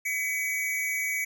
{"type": "tone pair together", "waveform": "square", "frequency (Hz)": [2018, 2262], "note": ["B6", "C#7"], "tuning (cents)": [37, 34], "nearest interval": "major second", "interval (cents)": 197, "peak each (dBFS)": [-33, -29], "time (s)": [0.05, 1.25], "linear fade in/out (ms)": 10, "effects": []}